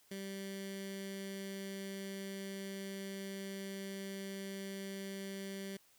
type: tone with notch filter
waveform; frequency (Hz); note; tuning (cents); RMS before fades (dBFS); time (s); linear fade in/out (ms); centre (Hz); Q
15% pulse; 195; G3; -9; -44; 0.11-5.77; 5; 840; 0.67
effects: white hiss -68 dBFS RMS until 5.98 s